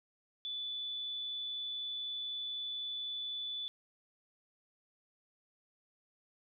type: tone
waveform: sine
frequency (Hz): 3476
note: A7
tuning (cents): -22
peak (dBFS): -37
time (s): 0.45-3.68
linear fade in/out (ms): 0
effects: none